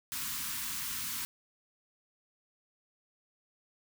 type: band-stop noise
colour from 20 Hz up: white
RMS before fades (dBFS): -37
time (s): 0.12-1.25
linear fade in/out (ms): 0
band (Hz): 300 to 910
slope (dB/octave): 96
effects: none